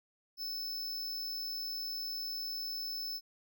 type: tone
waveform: square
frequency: 5260 Hz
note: E8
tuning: 5 cents flat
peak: -37 dBFS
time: 0.37-3.21 s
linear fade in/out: 50 ms
effects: none